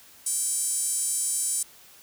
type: tone with high-pass filter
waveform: 5% pulse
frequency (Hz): 784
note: G5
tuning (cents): 0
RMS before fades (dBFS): -27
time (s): 0.26-1.63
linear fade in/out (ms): 5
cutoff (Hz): 8700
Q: 2.9
effects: white hiss -52 dBFS RMS until 2.02 s